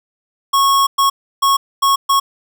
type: tone bursts at uneven times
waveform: square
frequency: 1100 Hz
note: C#6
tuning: 14 cents flat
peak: -11 dBFS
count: 5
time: 0.53-0.87 / 0.98-1.1 / 1.42-1.57 / 1.82-1.96 / 2.09-2.2 s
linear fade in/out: 10 ms
effects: none